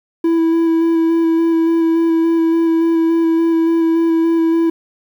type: tone with vibrato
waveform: triangle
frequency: 329.6 Hz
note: E4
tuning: in tune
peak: -9 dBFS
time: 0.24-4.7 s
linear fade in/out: 5 ms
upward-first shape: square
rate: 3.5 Hz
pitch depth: 12 cents each way
effects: 8-bit